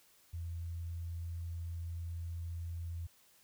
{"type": "tone", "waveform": "sine", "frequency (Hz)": 84.5, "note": "E2", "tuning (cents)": 43, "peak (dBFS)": -38, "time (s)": [0.33, 3.07], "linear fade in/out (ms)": 10, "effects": ["white hiss -66 dBFS RMS until 3.43 s"]}